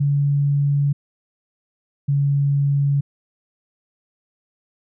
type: tone pair in turn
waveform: sine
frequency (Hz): 142.4 / 141.17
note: C#3 / C#3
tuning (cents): +47 / +32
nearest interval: unison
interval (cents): 15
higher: first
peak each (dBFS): -15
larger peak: neither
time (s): 0-0.93 / 2.08-3.01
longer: neither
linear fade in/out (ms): 10
effects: none